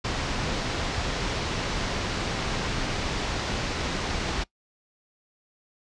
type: low-pass noise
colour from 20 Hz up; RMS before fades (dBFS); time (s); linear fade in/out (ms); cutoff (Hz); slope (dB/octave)
pink; -29; 0.04-4.44; 10; 5900; 24
effects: noise-tail reverb RT60 0.1 s tail -21 dB re dry + resampled to 22050 Hz